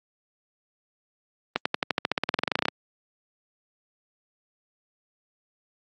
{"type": "accelerating click train", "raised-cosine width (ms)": 0.3, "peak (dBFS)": -6, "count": 21, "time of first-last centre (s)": [1.56, 2.684], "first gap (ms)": 95, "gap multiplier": 0.94, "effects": ["high-pass 150 Hz 12 dB/octave", "Opus 32 kbps"]}